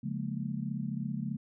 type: chord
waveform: sine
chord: Bb minor seventh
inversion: first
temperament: just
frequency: 139.85 / 174.81 / 209.8 / 233.1 Hz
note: Db3 / F3 / Ab3 / Bb3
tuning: +16 / +2 / +18 / 0 cents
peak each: -37 / -39 / -37 / -39 dBFS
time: 0.03-1.37 s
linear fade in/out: 10 ms
effects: none